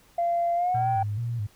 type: tone with pitch glide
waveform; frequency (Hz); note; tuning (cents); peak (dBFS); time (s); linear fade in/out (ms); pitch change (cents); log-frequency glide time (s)
sine; 688 to 776.7; F5 to G5; -26 to -16; -21; 0.18-1.03; 5; +210; 0.55-0.89
type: tone with vibrato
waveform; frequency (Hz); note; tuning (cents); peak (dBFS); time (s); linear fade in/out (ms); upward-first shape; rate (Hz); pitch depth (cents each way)
sine; 110.7; A2; +11; -26; 0.74-1.47; 10; square; 2.3; 110
effects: tanh soft clip ceiling -17 dBFS + pink hiss -58 dBFS RMS until 1.55 s